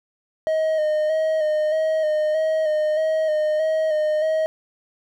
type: tone with vibrato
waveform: triangle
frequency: 622.3 Hz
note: D#5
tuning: in tune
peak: -16 dBFS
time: 0.47-4.46 s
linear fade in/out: 0 ms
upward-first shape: square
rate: 1.6 Hz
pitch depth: 27 cents each way
effects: none